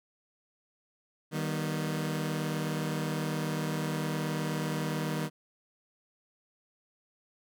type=chord; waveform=sawtooth; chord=Eb augmented; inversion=none; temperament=just; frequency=155.56 / 194.45 / 243.1 Hz; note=Eb3 / G3 / B3; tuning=0 / -14 / -27 cents; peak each=-28 / -33 / -34 dBFS; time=1.31-5.3 s; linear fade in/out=50 ms; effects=none